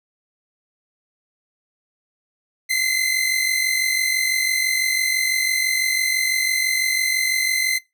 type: tone pair together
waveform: sawtooth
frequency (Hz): 2038 / 2084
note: C7 / C7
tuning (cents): -46 / -7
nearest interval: unison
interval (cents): 39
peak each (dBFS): -18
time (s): 2.69-7.79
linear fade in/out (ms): 20
effects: noise-tail reverb RT60 0.2 s tail -20 dB re dry